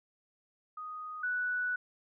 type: tone pair in turn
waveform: sine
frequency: 1244.5 / 1480 Hz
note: D#6 / F#6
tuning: 0 / 0 cents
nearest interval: minor third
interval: 300 cents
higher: second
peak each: -39 / -30 dBFS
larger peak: second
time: 0.77-1.23 / 1.23-1.76 s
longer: second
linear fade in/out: 5 ms
effects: none